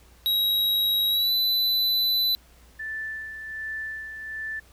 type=tone with pitch glide; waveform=square; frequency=3836 to 3997 Hz; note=A#7 to B7; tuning=+49 to +20 cents; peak=-21 dBFS; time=0.26-2.35 s; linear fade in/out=0 ms; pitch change=+71 cents; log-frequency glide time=1.09-1.33 s
type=tone with tremolo; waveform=sine; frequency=1760 Hz; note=A6; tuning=in tune; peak=-29 dBFS; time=2.79-4.6 s; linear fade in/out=10 ms; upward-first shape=sine; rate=1.3 Hz; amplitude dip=50%
effects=added 60 Hz sine -53 dBFS peak until 4.72 s + pink hiss -57 dBFS RMS until 4.72 s